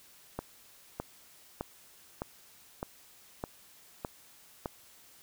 click train, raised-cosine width 1 ms, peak -20 dBFS, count 8, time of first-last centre 0.39-4.658 s, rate 1.64 Hz, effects white hiss -58 dBFS RMS until 5.22 s

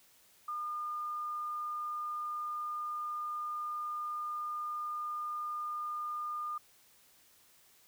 sine tone, 1212 Hz, D#6, 46 cents flat, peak -35 dBFS, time 0.48-6.58 s, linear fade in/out 5 ms, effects white hiss -64 dBFS RMS until 7.87 s

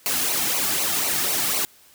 white noise with flanger, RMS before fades -23 dBFS, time 0.06-1.65 s, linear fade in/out 0 ms, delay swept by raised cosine 0.57 to 2.07 ms, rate 4 Hz, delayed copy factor -0.75, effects white hiss -53 dBFS RMS until 1.94 s

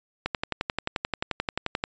click train, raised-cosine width 0.3 ms, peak -10 dBFS, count 19, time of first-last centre 0.26-1.839 s, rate 11.4 Hz, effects resampled to 16000 Hz

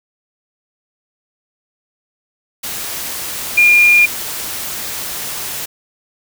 sine tone in noise, 2413 Hz, D7, 46 cents sharp, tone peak -6 dBFS, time 3.57-4.06 s, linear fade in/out 10 ms, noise white, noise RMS -24 dBFS, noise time 2.63-5.66 s, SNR +15 dB, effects none

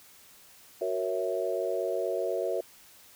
sine chord, F# dominant seventh, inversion none, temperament equal, 370 / 466.2 / 554.4 / 659.3 Hz, F#4 / A#4 / C#5 / E5, 0 / 0 / 0 / 0 cents, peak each -33 dBFS, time 0.81-2.61 s, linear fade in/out 5 ms, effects white hiss -55 dBFS RMS until 3.15 s

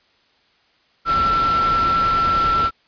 sine tone in noise, 1345 Hz, E6, 34 cents sharp, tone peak -15 dBFS, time 1.05-2.71 s, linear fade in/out 50 ms, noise pink, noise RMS -26 dBFS, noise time 1.05-2.71 s, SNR +8 dB, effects white hiss -59 dBFS RMS until 2.87 s + resampled to 11025 Hz

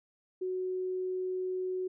sine tone, 370 Hz, F#4, in tune, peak -31 dBFS, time 0.41-1.88 s, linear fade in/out 10 ms, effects none

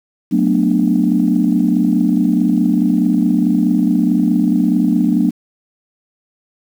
sine chord, B minor seventh, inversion second, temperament just, 185.21 / 222.2 / 246.9 / 296.3 Hz, F#3 / A3 / B3 / D4, +2 / +17 / 0 / +15 cents, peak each -16 dBFS, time 0.31-5.31 s, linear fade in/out 20 ms, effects tanh soft clip ceiling -2 dBFS + 7-bit

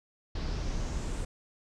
brown noise with low-pass filter sweep, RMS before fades -33 dBFS, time 0.35-1.25 s, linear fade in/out 5 ms, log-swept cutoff 4700 to 8500 Hz, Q 3.2, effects none

